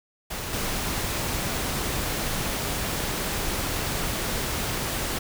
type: noise with level steps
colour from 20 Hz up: pink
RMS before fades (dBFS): -32 / -28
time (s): 0.3-5.19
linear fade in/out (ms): 10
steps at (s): 0.53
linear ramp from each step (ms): 2
effects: none